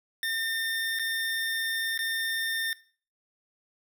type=tone with dropouts; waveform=25% pulse; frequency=1811 Hz; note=A6; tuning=49 cents sharp; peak=-24 dBFS; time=0.23-2.73 s; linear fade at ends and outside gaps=1 ms; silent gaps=0.989-0.995 / 1.977-1.99 s; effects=noise-tail reverb RT60 0.4 s tail -18 dB re dry